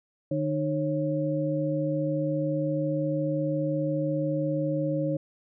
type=tone cluster; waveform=sine; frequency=151.4 / 305.8 / 546 Hz; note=D#3 / D#4 / C#5; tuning=-47 / -30 / -26 cents; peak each=-29 dBFS; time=0.31-5.17 s; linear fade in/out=5 ms; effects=none